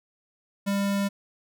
square tone, 199.4 Hz, G3, 30 cents sharp, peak -24 dBFS, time 0.66-1.09 s, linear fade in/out 20 ms, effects none

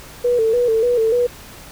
sine tone with vibrato, 466.2 Hz, A#4, in tune, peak -13 dBFS, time 0.24-1.27 s, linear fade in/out 10 ms, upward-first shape square, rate 3.4 Hz, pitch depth 75 cents each way, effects pink hiss -39 dBFS RMS until 1.71 s

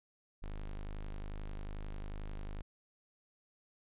square tone, 25.6 Hz, G#0, 24 cents flat, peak -40 dBFS, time 0.42-2.62 s, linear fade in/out 10 ms, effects resampled to 8000 Hz

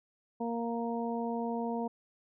harmonic tone, 233.1 Hz, A#3, in tune, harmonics 1 / 2 / 3 / 4, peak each -34 / -37 / -39 / -40 dBFS, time 0.4-1.88 s, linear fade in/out 10 ms, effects none

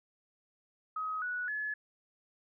sine tone with pitch steps, 1266 / 1471.1 / 1709.5 Hz, D#6 / F#6 / G#6, +30 / -10 / +50 cents, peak -33 dBFS, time 0.96-1.74 s, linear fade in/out 5 ms, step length 260 ms, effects none

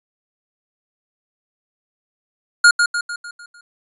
square tone with echo, 1425 Hz, F6, 34 cents sharp, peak -7 dBFS, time 2.64-2.71 s, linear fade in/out 5 ms, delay 150 ms, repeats 6, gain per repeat -6 dB, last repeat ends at 3.61 s, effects resampled to 24000 Hz

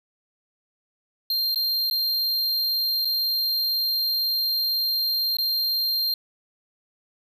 square tone with dropouts, 4186 Hz, C8, in tune, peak -22 dBFS, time 1.3-6.14 s, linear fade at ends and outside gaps 2 ms, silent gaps 1.546-1.558 / 1.9-1.91 / 3.048-3.053 / 5.369-5.385 s, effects none

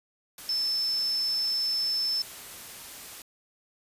sine tone in noise, 5274 Hz, E8, in tune, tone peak -25 dBFS, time 0.49-2.22 s, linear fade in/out 2 ms, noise white, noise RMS -43 dBFS, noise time 0.38-3.22 s, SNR +15 dB, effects resampled to 32000 Hz

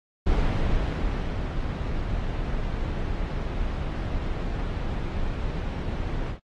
brown noise with ADSR envelope, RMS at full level -22 dBFS, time 0.26-6.4 s, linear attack 11 ms, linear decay 1100 ms, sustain -6 dB, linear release 110 ms, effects low-pass 4000 Hz 12 dB/octave + AAC 32 kbps

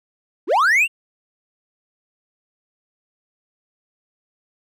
triangle linear sweep, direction up, 259.7 to 2854 Hz, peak -11 dBFS, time 0.47-0.88 s, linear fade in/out 50 ms, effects none

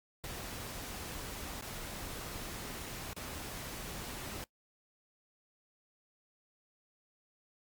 pink noise with dropouts, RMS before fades -43 dBFS, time 0.24-4.44 s, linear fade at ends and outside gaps 0 ms, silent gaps 1.61-1.623 / 3.131-3.165 s, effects noise-tail reverb RT60 0.1 s tail -22 dB re dry + Opus 48 kbps

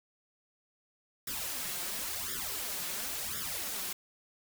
white noise with flanger, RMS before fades -37 dBFS, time 1.27-3.93 s, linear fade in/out 5 ms, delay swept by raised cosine 0.57 to 5.67 ms, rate 0.95 Hz, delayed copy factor +0.9, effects none

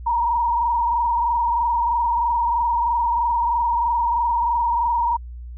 sine tone with frequency modulation, 944 Hz, A#5, 22 cents sharp, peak -17 dBFS, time 0.06-5.17 s, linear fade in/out 10 ms, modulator 23.1 Hz, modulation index 1.3, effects added 60 Hz sine -32 dBFS peak until 5.57 s

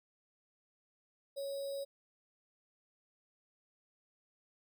sine tone with sample-and-hold, 554.4 Hz, C#5, in tune, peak -37 dBFS, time 1.36-1.85 s, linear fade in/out 20 ms, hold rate 4410 Hz, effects none

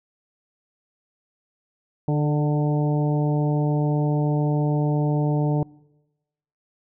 harmonic tone with a mistuned harmonic, 148.8 Hz, D3, 23 cents sharp, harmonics 1 / 2 / 3 / 4 / 5 / 6, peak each -20 / -26 / -30 / -32 / -34 / -36 dBFS, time 2.08-5.63 s, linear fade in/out 2 ms, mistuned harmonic 3, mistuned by -27 cents, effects noise-tail reverb RT60 1.0 s tail -24 dB re dry

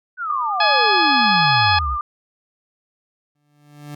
sine exponential sweep, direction down, 1527 to 59.2 Hz, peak -22 dBFS, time 0.17-1.98 s, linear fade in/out 50 ms
sine tone with vibrato, 1205 Hz, D6, 44 cents sharp, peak -21 dBFS, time 0.3-2.01 s, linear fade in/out 2 ms, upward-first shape triangle, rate 10 Hz, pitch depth 45 cents each way
harmonic tone, 842 Hz, G#5, 24 cents sharp, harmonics 1 / 2 / 3 / 4 / 5 / 6, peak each -17 / -20 / -22 / -23 / -24 / -25 dBFS, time 0.6-1.79 s, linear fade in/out 5 ms
30% pulse tone with exponential growth, 146.83 Hz, D3, in tune, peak -27 dBFS, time 3.35-3.95 s, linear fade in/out 5 ms, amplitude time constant 130 ms
effects none

